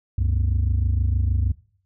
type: tone pair together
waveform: sine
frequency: 67.4 / 93.81 Hz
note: C#2 / F#2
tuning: -48 / +24 cents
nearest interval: tritone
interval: 572 cents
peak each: -19 / -19 dBFS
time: 0.18-1.52 s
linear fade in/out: 5 ms
effects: noise-tail reverb RT60 0.5 s tail -19 dB re dry + tanh soft clip ceiling -15 dBFS